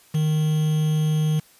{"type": "tone with quantisation", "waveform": "triangle", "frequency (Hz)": 154.5, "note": "D#3", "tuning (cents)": -12, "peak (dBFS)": -16, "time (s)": [0.14, 1.4], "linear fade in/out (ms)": 10, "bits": 6, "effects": ["white hiss -54 dBFS RMS until 1.59 s", "resampled to 32000 Hz"]}